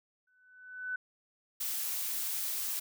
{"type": "tone with exponential growth", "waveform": "sine", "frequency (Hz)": 1500, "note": "F#6", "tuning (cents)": 23, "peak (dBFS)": -31, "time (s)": [0.27, 0.96], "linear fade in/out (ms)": 5, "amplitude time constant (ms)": 150}
{"type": "noise", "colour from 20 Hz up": "blue", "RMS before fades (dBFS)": -35, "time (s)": [1.6, 2.8], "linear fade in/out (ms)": 10}
{"effects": []}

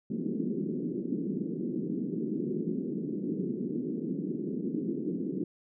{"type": "band-pass noise", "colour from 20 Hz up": "pink", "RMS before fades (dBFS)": -33, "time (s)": [0.1, 5.44], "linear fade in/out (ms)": 5, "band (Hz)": [170, 390], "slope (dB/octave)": 48, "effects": []}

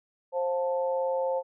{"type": "harmonic tone", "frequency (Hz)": 176.4, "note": "F3", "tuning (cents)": 18, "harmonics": [3, 4, 5], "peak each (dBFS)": [-26, -38, -33], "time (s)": [0.32, 1.43], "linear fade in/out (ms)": 50, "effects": []}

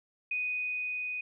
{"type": "tone with level ramp", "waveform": "sine", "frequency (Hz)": 2489, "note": "D#7", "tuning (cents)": 0, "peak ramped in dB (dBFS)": [-29, -33], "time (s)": [0.31, 1.21], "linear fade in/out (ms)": 5, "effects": []}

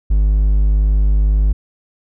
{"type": "tone", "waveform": "triangle", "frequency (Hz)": 51, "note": "G#1", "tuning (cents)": -31, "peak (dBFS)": -8, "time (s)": [0.1, 1.53], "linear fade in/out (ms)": 10, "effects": []}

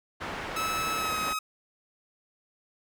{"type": "low-pass noise", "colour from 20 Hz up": "white", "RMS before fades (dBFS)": -36, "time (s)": [0.2, 1.34], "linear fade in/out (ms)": 20, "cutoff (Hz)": 1700, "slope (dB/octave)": 12}
{"type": "tone with pitch glide", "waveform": "sawtooth", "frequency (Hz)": [1300, 1271], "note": ["E6", "D#6"], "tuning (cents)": [-24, 36], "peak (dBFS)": -25, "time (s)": [0.56, 1.39], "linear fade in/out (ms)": 5, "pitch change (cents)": -40, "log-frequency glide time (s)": [0.95, 1.15]}
{"effects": []}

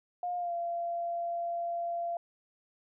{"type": "tone with pitch glide", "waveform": "sine", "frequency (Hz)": [711, 686.4], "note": ["F5", "F5"], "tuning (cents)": [31, -30], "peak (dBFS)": -31, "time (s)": [0.23, 2.17], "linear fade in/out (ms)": 2, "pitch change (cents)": -61, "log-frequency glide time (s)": [0.37, 0.53], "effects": []}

